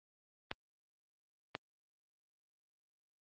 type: clicks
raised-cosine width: 0.3 ms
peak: -20 dBFS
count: 2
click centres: 0.514 / 1.551 s
effects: high-pass 100 Hz 12 dB/octave + Opus 32 kbps